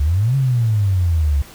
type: exponential two-way sweep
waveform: sine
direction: up then down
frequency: 67.5 to 138.59 to 68.4 Hz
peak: -13 dBFS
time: 0-1.42 s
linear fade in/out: 5 ms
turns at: 0.36 s
effects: pink hiss -41 dBFS RMS until 1.54 s